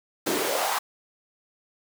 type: noise with high-pass filter sweep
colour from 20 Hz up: pink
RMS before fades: -26 dBFS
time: 0.26-0.79 s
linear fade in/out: 10 ms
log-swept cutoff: 280 to 1000 Hz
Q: 3.2
effects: none